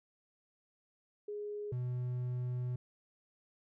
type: tone pair in turn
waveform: sine / triangle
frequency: 415.3 / 124.33 Hz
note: G#4 / B2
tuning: 0 / +12 cents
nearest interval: octave + major sixth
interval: 2088 cents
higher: first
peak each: -38 / -32 dBFS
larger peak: second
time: 1.28-1.72 / 1.72-2.76 s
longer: second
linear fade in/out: 5 ms
effects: none